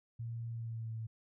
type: tone with pitch glide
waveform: sine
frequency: 115.9 to 111.95 Hz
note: A#2 to A2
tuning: -10 to +30 cents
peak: -38 dBFS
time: 0.19-1.07 s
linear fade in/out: 10 ms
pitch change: -60 cents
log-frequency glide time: 0.5-0.95 s
effects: none